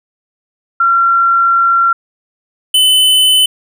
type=tone pair in turn; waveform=sine / square; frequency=1368 / 3024 Hz; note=F6 / F#7; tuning=-36 / +37 cents; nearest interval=octave + major second; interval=1373 cents; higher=second; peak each=-7 dBFS; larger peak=neither; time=0.8-1.93 / 2.74-3.46 s; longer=first; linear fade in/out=5 ms; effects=none